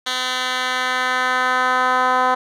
10% pulse tone with band-pass filter sweep, 254.3 Hz, C4, 49 cents flat, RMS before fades -19 dBFS, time 0.06-2.35 s, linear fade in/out 10 ms, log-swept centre 3400 to 990 Hz, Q 1.4, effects none

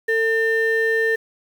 sine tone pair together, 450 / 1800 Hz, A4 / A6, +39 / +39 cents, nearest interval 2 octaves, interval 2400 cents, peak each -18 dBFS, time 0.08-1.16 s, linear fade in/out 10 ms, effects tanh soft clip ceiling -11 dBFS + 7-bit

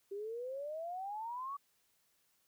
sine exponential sweep, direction up, 390 to 1151 Hz, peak -39 dBFS, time 0.11-1.57 s, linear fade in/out 10 ms, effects white hiss -75 dBFS RMS until 2.47 s

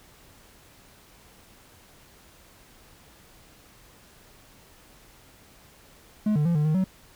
triangle tone with pitch steps, 212.4 / 149 / 170.6 / 149.8 / 154.9 / 188.3 Hz, G#3 / D3 / F3 / D3 / D#3 / F#3, +39 / +25 / -40 / +35 / -7 / +31 cents, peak -18 dBFS, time 6.26-6.842 s, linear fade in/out 5 ms, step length 97 ms, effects pink hiss -54 dBFS RMS until 7.15 s

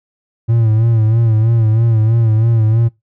triangle tone with vibrato, 112.4 Hz, A2, 37 cents sharp, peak -7 dBFS, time 0.48-2.89 s, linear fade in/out 20 ms, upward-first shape sine, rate 3.1 Hz, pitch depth 65 cents each way, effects noise-tail reverb RT60 0.2 s tail -22 dB re dry

